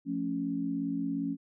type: chord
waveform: sine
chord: F augmented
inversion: none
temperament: equal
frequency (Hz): 174.61 / 220 / 277.2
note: F3 / A3 / C#4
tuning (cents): 0 / 0 / 0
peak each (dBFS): -37 / -37 / -31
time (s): 0.05-1.37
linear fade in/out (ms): 50
effects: none

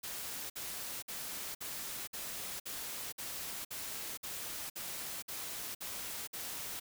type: noise bursts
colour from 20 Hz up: white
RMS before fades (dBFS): -42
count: 13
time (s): 0.03-6.8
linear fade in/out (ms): 10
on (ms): 470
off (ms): 55
effects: none

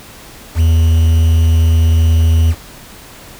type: tone with quantisation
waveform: triangle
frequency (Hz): 81.5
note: E2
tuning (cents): -19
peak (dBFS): -5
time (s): 0.55-2.55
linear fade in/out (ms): 50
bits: 5
effects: pink hiss -36 dBFS RMS until 3.39 s

